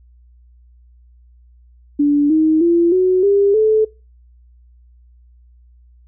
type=tone with pitch steps; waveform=sine; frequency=290 / 314.4 / 340.9 / 369.6 / 400.8 / 434.5 Hz; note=D4 / D#4 / F4 / F#4 / G4 / A4; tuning=-22 / +18 / -42 / -2 / +38 / -22 cents; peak=-10 dBFS; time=1.99-3.85 s; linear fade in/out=10 ms; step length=310 ms; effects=noise-tail reverb RT60 0.3 s tail -23 dB re dry + added 60 Hz sine -45 dBFS peak until 6.07 s